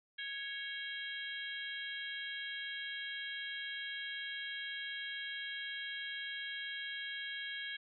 harmonic tone with a mistuned harmonic, 554 Hz, C#5, 1 cent flat, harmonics 3 / 4 / 5 / 6 / 7, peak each -43 / -47 / -53 / -44 / -51 dBFS, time 0.18-7.77 s, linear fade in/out 10 ms, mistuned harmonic 6, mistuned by -49 cents, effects none

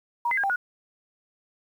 sine tone with pitch steps, 951 / 2050 / 1621 / 787 / 1456 Hz, A#5 / C7 / G#6 / G5 / F#6, +34 / -36 / -42 / +7 / -28 cents, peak -22 dBFS, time 0.25-0.56 s, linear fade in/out 5 ms, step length 62 ms, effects 9-bit

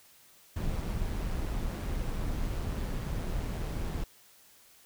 brown noise with amplitude modulation, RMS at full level -31 dBFS, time 0.56-4.04 s, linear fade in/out 5 ms, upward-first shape sine, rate 164 Hz, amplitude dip 40%, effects white hiss -59 dBFS RMS until 4.85 s

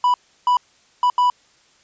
triangle tone bursts at uneven times, 987 Hz, B5, 1 cent flat, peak -11 dBFS, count 4, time 0.04-0.14 / 0.47-0.57 / 1.03-1.1 / 1.18-1.3 s, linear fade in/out 2 ms, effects white hiss -56 dBFS RMS until 1.83 s + resampled to 16000 Hz

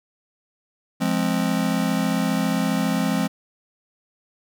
square chord, F minor, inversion none, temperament just, 174.61 / 209.5 / 261.9 Hz, F3 / Ab3 / C4, 0 / +15 / +2 cents, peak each -25 dBFS, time 1-3.28 s, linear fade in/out 20 ms, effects none

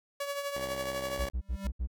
sawtooth tone with tremolo, 566 Hz, C#5, 36 cents sharp, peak -27 dBFS, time 0.2-1.29 s, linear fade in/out 5 ms, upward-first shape triangle, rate 12 Hz, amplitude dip 60%
5% pulse tone with vibrato, 65.41 Hz, C2, in tune, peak -28 dBFS, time 0.55-1.3 s, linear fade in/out 5 ms, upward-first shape square, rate 14 Hz, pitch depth 14 cents each way
triangle tone bursts, 61.8 Hz, B1, 2 cents sharp, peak -27 dBFS, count 5, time 1.18-1.874 s, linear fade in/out 20 ms, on 82 ms, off 71 ms
square tone with exponential growth, 196 Hz, G3, in tune, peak -33 dBFS, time 1.39-1.67 s, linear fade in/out 2 ms, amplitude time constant 60 ms
effects none

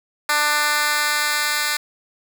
10% pulse tone with high-pass filter sweep, 297.1 Hz, D4, 20 cents sharp, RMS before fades -20 dBFS, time 0.29-1.77 s, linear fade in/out 5 ms, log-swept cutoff 1200 to 2100 Hz, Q 0.86, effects none

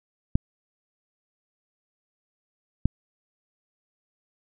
clicks, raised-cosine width 5 ms, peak -7 dBFS, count 2, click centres 0.355 / 2.856 s, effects none

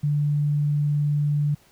sine tone, 146.83 Hz, D3, in tune, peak -19 dBFS, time 0.03-1.55 s, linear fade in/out 10 ms, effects pink hiss -57 dBFS RMS until 1.71 s

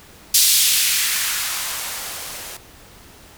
violet noise with band-pass filter sweep, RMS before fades -20 dBFS, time 0.34-2.57 s, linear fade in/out 5 ms, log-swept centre 4400 to 350 Hz, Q 1.1, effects pink hiss -45 dBFS RMS until 3.37 s

